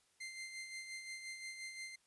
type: tone with tremolo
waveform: sawtooth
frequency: 2087 Hz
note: C7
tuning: 5 cents flat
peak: -40 dBFS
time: 0.2-1.96 s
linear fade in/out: 10 ms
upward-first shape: sine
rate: 5.7 Hz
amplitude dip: 50%
effects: white hiss -74 dBFS RMS until 2.06 s + resampled to 24000 Hz